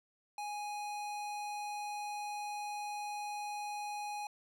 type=tone; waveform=square; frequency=830 Hz; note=G#5; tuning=1 cent flat; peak=-39 dBFS; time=0.38-4.27 s; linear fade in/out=2 ms; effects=low-pass 11000 Hz 12 dB/octave